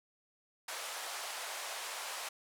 pink band-pass noise, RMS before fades -42 dBFS, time 0.68-2.29 s, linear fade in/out 5 ms, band 620 to 12000 Hz, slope 24 dB/octave, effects none

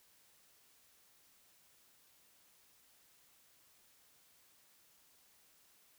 silence, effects white hiss -68 dBFS RMS until 5.98 s

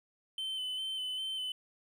triangle tone with vibrato, 3056 Hz, G7, 45 cents flat, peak -33 dBFS, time 0.38-1.52 s, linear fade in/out 2 ms, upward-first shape square, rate 2.5 Hz, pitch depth 19 cents each way, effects none

